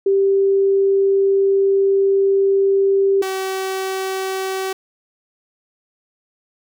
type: tone pair in turn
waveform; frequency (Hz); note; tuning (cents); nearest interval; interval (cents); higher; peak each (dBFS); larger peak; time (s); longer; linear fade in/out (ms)
sine / sawtooth; 392 / 381.3; G4 / G4; 0 / -48; unison; 48; first; -12 / -17; first; 0.06-3.22 / 3.22-4.73; first; 5
effects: none